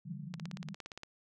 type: band-pass noise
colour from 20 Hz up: pink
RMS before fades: -44 dBFS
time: 0.05-0.75 s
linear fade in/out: 10 ms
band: 140 to 200 Hz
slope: 96 dB/octave
type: click train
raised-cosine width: 0.2 ms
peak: -27 dBFS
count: 13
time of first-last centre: 0.34-1.034 s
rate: 17.3 Hz
effects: none